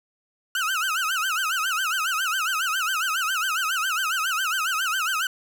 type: tone with vibrato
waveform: 30% pulse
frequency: 1400 Hz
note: F6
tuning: 4 cents sharp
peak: -20 dBFS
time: 0.55-5.27 s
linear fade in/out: 2 ms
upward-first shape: sine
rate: 7.3 Hz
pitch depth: 200 cents each way
effects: none